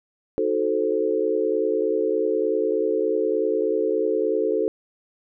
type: chord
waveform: sine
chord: D# diminished seventh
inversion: none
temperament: equal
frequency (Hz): 311.1 / 370 / 440 / 523.3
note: D#4 / F#4 / A4 / C5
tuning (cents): 0 / 0 / 0 / 0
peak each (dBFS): -28 / -26 / -22 / -27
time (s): 0.38-4.68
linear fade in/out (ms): 0
effects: none